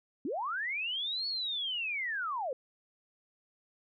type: linear two-way sweep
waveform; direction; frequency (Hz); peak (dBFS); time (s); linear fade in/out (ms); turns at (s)
sine; up then down; 230.2 to 4435 to 480.1; -32; 0.25-2.53; 2; 1.27
effects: none